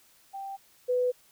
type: tone pair in turn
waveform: sine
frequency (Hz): 784 / 497.5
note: G5 / B4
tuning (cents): 0 / +13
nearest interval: minor sixth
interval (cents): 787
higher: first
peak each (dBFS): -35 / -23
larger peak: second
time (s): 0.33-0.57 / 0.88-1.12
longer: neither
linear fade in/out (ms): 20
effects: white hiss -61 dBFS RMS until 1.31 s